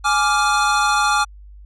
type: chord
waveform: square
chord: D diminished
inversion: second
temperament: equal with one note detuned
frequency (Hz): 835.4 / 1174.7 / 1396.9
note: Ab5 / D6 / F6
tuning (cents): +10 / 0 / 0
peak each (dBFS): -20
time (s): 0.04-1.25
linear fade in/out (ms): 20
effects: added 50 Hz sine -38 dBFS peak until 1.65 s + resampled to 22050 Hz